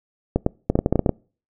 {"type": "clicks", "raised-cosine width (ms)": 2, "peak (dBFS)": -4, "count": 11, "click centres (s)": [0.36, 0.464, 0.7, 0.755, 0.79, 0.861, 0.926, 0.957, 0.993, 1.062, 1.093], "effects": ["noise-tail reverb RT60 0.4 s tail -26 dB re dry"]}